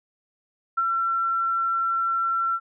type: tone with ADSR envelope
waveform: sine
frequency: 1353 Hz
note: E6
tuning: 45 cents sharp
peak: -18 dBFS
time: 0.77-2.6 s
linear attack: 12 ms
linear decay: 35 ms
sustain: -3 dB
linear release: 55 ms
effects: none